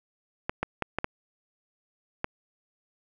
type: clicks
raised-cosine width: 0.5 ms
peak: -12 dBFS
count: 6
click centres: 0.495 / 0.63 / 0.823 / 0.986 / 1.044 / 2.244 s
effects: none